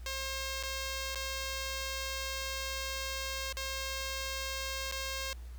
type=tone with dropouts; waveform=5% pulse; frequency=535 Hz; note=C5; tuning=38 cents sharp; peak=-24 dBFS; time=0.06-5.33 s; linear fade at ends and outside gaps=1 ms; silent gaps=0.628-0.634 / 1.147-1.156 / 3.526-3.569 / 4.914-4.922 s; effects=added 60 Hz sine -42 dBFS peak until 5.58 s + pink hiss -61 dBFS RMS until 5.58 s